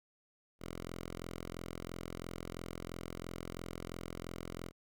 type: tone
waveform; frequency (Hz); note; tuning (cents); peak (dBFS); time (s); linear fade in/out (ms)
5% pulse; 42.97; F1; -27; -31; 0.59-4.72; 50
effects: none